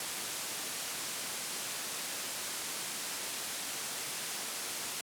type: low-pass noise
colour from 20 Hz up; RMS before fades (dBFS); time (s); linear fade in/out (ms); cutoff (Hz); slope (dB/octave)
white; -39; 0-5.01; 2; 11000; 24
effects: high-pass 150 Hz 12 dB/octave